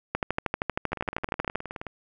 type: two click trains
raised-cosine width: 0.5 ms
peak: -10 / -20 dBFS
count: 19 / 19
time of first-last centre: 0.15-1.556 / 0.92-1.867 s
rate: 12.8 / 19 Hz
effects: none